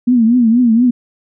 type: tone with vibrato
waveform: sine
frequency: 235.9 Hz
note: A#3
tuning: 21 cents sharp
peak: -7 dBFS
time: 0.07-0.91 s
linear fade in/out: 10 ms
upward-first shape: triangle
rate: 4.2 Hz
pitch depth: 140 cents each way
effects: none